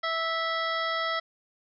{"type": "harmonic tone", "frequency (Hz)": 656, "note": "E5", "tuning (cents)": -9, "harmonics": [1, 2, 3, 5, 6, 7, 8], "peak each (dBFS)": [-33, -30, -32, -37, -41, -44, -41], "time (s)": [0.03, 1.2], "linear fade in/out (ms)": 10, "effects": []}